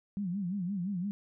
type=tone with vibrato; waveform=sine; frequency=188.2 Hz; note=F#3; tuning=30 cents sharp; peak=-31 dBFS; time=0.17-1.11 s; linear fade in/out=0 ms; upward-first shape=sine; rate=5.8 Hz; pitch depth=160 cents each way; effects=none